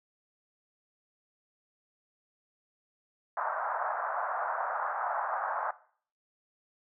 pink band-pass noise, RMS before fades -33 dBFS, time 3.37-5.71 s, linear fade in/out 2 ms, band 640 to 1500 Hz, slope 48 dB/octave, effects noise-tail reverb RT60 0.5 s tail -18 dB re dry

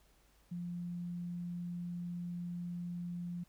sine tone, 174.61 Hz, F3, in tune, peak -38 dBFS, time 0.51-3.44 s, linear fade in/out 10 ms, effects added 51 Hz sine -69 dBFS peak until 3.48 s + pink hiss -70 dBFS RMS until 3.48 s

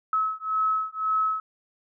sine beating tone pair, 1289 / 1290.9 Hz, E6 / E6, -39 / -37 cents, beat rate 1.9 Hz, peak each -26 dBFS, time 0.13-1.4 s, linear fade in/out 2 ms, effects none

